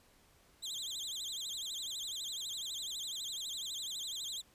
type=tone with vibrato; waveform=30% pulse; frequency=3579 Hz; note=A7; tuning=29 cents sharp; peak=-36 dBFS; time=0.62-4.42 s; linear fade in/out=20 ms; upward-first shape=sine; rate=12 Hz; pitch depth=220 cents each way; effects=pink hiss -66 dBFS RMS until 4.54 s + resampled to 32000 Hz